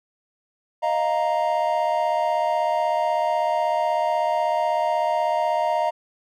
triangle chord, Eb suspended second, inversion none, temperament equal, 622.3 / 698.5 / 932.3 Hz, Eb5 / F5 / Bb5, 0 / 0 / 0 cents, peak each -22 dBFS, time 0.82-5.91 s, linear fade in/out 20 ms, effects none

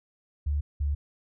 sine tone pair in turn, 72.8 / 71.96 Hz, D2 / D2, -15 / -35 cents, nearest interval unison, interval 20 cents, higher first, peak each -24 dBFS, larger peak neither, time 0.46-0.61 / 0.8-0.95 s, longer neither, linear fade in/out 10 ms, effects none

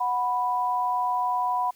sine tone pair together, 735.8 / 987.8 Hz, F#5 / B5, -10 / 0 cents, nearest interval perfect fourth, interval 510 cents, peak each -27 / -24 dBFS, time 0-1.71 s, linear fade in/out 10 ms, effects white hiss -59 dBFS RMS until 1.75 s

